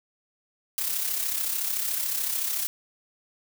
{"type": "noise with amplitude modulation", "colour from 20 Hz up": "blue", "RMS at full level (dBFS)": -26, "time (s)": [0.78, 2.67], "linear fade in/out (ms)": 0, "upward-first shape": "sine", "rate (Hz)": 33.7, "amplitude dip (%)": 50, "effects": []}